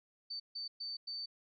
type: tone bursts at uneven times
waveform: sine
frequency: 4561 Hz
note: C#8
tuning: 49 cents sharp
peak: -39 dBFS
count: 4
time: 0.3-0.4 / 0.55-0.68 / 0.8-0.97 / 1.07-1.26 s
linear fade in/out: 10 ms
effects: none